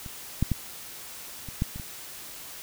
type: clicks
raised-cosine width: 5 ms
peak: -27 / -10 / -12 / -26 / -12 / -25 / -25 dBFS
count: 7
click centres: 0.062 / 0.426 / 0.517 / 1.487 / 1.621 / 1.76 / 1.798 s
effects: white hiss -42 dBFS RMS until 2.62 s